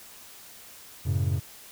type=chord; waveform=triangle; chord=F# minor; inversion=none; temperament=equal with one note detuned; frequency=92.5 / 110 / 136.37 Hz; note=F#2 / A2 / C#3; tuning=0 / 0 / -28 cents; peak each=-24 / -27 / -27 dBFS; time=1.05-1.4 s; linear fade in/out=20 ms; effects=white hiss -48 dBFS RMS until 1.71 s